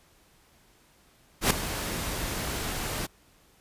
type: noise with ADSR envelope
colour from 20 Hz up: pink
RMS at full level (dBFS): -19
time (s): 1.41-3.07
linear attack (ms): 96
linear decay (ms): 4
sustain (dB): -13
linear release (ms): 18
effects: pink hiss -61 dBFS RMS until 3.6 s + resampled to 32000 Hz